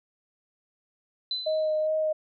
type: tone with exponential decay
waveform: sine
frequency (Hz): 4023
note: B7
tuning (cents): +31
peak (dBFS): -25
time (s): 1.31-1.87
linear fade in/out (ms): 2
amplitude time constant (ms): 120
type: tone with vibrato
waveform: sine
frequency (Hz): 622.3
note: D#5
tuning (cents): 0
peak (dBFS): -23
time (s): 1.46-2.13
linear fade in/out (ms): 10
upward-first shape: sine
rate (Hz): 2.5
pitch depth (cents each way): 13
effects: none